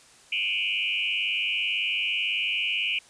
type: tone with frequency modulation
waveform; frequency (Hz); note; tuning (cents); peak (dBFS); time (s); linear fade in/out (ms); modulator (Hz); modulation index
sine; 2668; E7; +20; -24; 0.32-2.99; 5; 98.1; 3.5
effects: white hiss -54 dBFS RMS until 3.09 s + resampled to 22050 Hz